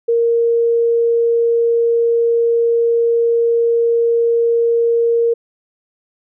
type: tone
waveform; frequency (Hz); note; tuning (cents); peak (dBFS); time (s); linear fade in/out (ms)
sine; 465.8; A#4; -1; -11; 0.08-5.34; 10
effects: none